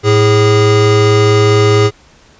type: tone pair together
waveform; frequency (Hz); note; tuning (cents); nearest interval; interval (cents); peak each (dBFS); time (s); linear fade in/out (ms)
square; 109.1 / 411.9; A2 / G#4; -14 / -14; octave + major seventh; 2300; -10; 0.03-1.91; 50
effects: pink hiss -45 dBFS RMS until 2.39 s + resampled to 16000 Hz